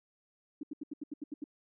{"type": "tone bursts", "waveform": "sine", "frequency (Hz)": 293.7, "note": "D4", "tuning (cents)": 0, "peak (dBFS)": -36, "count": 9, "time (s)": [0.61, 1.441], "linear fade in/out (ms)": 5, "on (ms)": 23, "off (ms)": 78, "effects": []}